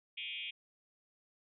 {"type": "tone with frequency modulation", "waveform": "sine", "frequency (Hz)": 2837, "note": "F7", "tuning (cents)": 27, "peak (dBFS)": -39, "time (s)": [0.17, 0.51], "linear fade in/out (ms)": 10, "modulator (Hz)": 164, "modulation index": 3.5, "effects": []}